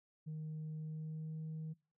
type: tone with pitch glide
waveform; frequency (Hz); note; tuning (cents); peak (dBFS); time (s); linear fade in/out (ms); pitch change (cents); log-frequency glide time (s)
sine; 155.5 to 157.67; D#3 to D#3; -1 to +23; -39; 0.26-1.74; 20; +24; 0.76-1.39
effects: noise-tail reverb RT60 0.4 s tail -25 dB re dry + tanh soft clip ceiling -39 dBFS